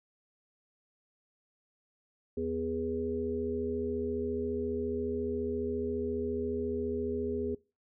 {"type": "harmonic tone with a mistuned harmonic", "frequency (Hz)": 82.41, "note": "E2", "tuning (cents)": 0, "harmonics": [1, 3, 5, 6], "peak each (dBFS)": [-41, -36, -33, -42], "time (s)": [2.37, 7.55], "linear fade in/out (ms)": 5, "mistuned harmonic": 6, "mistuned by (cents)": -28, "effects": ["noise-tail reverb RT60 0.3 s tail -22 dB re dry"]}